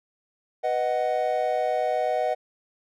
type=chord; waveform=triangle; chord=B major; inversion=none; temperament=equal with one note detuned; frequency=493.9 / 622.3 / 743 Hz; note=B4 / D#5 / F#5; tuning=0 / 0 / +7 cents; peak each=-27 / -24 / -24 dBFS; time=0.63-2.35 s; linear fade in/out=20 ms; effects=none